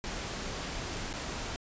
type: noise with dropouts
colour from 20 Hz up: pink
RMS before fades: -37 dBFS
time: 0.04-1.56 s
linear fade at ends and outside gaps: 0 ms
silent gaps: 1.129-1.138 s
effects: resampled to 16000 Hz